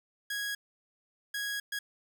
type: tone bursts at uneven times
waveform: sawtooth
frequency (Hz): 1655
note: G#6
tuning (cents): -6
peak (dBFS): -29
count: 3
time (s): 0.3-0.55 / 1.34-1.6 / 1.72-1.79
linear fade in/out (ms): 5
effects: none